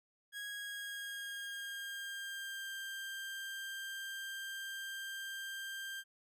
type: tone with pitch glide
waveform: 30% pulse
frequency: 1649 to 1584.6 Hz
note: G#6 to G6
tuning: -13 to +18 cents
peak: -39 dBFS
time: 0.32-6.04 s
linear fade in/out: 50 ms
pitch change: -69 cents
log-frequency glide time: 0.52-2.71 s
effects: none